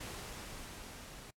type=noise with level ramp; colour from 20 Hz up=pink; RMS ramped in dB=-44 to -51 dBFS; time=0-1.31 s; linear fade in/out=10 ms; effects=noise-tail reverb RT60 0.1 s tail -22 dB re dry + low-pass 12000 Hz 12 dB/octave